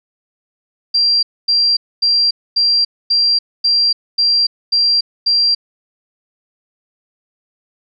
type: tone bursts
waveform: sine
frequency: 4739 Hz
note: D8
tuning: 15 cents sharp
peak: -10 dBFS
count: 9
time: 0.94-5.55 s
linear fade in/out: 10 ms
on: 290 ms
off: 250 ms
effects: none